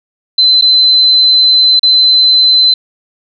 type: tone with dropouts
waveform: sine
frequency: 4055 Hz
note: B7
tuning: 45 cents sharp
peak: -4 dBFS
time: 0.38-2.74 s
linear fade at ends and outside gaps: 5 ms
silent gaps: 0.613-0.621 / 1.795-1.83 s
effects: none